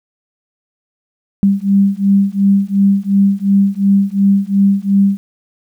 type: beating tone pair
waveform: sine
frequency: 196.4 / 199.2 Hz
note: G3 / G3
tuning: +4 / +28 cents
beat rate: 2.8 Hz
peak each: -12 dBFS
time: 1.43-5.17 s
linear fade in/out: 0 ms
effects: 8-bit